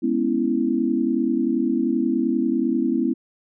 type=chord; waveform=sine; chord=C# minor seventh; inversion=second; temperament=equal; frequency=207.7 / 246.9 / 277.2 / 329.6 Hz; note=G#3 / B3 / C#4 / E4; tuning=0 / 0 / 0 / 0 cents; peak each=-28 / -22 / -25 / -23 dBFS; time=0.02-3.14 s; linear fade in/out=20 ms; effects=none